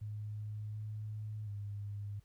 sine tone with pitch steps, 105.7 / 106.9 / 102.1 Hz, G#2 / A2 / G#2, +31 / -49 / -29 cents, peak -39 dBFS, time 0.01-2.2 s, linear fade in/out 10 ms, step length 730 ms, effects added 52 Hz sine -67 dBFS peak until 2.24 s + pink hiss -75 dBFS RMS until 2.24 s

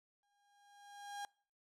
35% pulse tone with exponential growth, 812 Hz, G#5, 39 cents flat, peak -39 dBFS, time 0.23-1.25 s, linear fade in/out 1 ms, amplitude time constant 220 ms, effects noise-tail reverb RT60 0.5 s tail -25 dB re dry + low-pass 11000 Hz 12 dB/octave

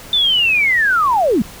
sine linear sweep, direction down, 3582 to 182.6 Hz, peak -11 dBFS, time 0.13-1.42 s, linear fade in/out 2 ms, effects pink hiss -36 dBFS RMS until 1.6 s

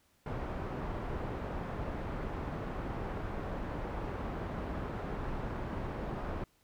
pink low-pass noise, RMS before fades -38 dBFS, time 0.26-6.44 s, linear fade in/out 2 ms, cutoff 1200 Hz, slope 12 dB/octave, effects pink hiss -70 dBFS RMS until 6.63 s

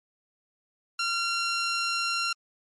15% pulse tone, 1376 Hz, F6, 26 cents flat, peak -19 dBFS, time 0.99-2.33 s, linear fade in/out 5 ms, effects MP3 48 kbps

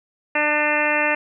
harmonic tone with a mistuned harmonic, 298.7 Hz, D4, 29 cents sharp, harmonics 1 / 2 / 3 / 4 / 5 / 6 / 7 / 8 / 9, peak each -29 / -24 / -26 / -30 / -28 / -23 / -26 / -27 / -25 dBFS, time 0.35-1.15 s, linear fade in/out 5 ms, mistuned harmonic 8, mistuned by +18 cents, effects none

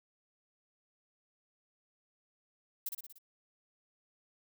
violet noise with echo, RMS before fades -36 dBFS, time 2.86-2.89 s, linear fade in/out 5 ms, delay 59 ms, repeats 5, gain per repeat -4 dB, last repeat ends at 3.185 s, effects none

